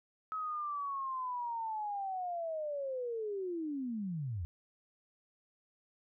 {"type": "linear sweep", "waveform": "sine", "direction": "down", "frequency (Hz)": [1285, 77.78], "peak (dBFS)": -35, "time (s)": [0.32, 4.45], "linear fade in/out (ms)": 0, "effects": []}